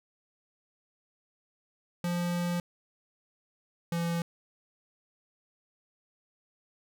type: tone pair in turn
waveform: square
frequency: 174.61 / 169.54 Hz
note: F3 / E3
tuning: 0 / +49 cents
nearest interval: minor second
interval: 51 cents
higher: first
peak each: -29 / -29 dBFS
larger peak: neither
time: 2.04-2.6 / 3.92-4.22 s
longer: first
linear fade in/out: 2 ms
effects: none